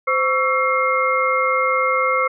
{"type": "tone cluster", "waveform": "sine", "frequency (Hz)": [518, 1124, 1328, 2130], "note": ["C5", "C#6", "E6", "C7"], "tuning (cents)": [-17, 24, 12, 30], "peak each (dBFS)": -21, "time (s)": [0.07, 2.28], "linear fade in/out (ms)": 10, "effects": []}